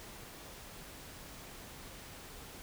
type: silence
effects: pink hiss -50 dBFS RMS until 2.62 s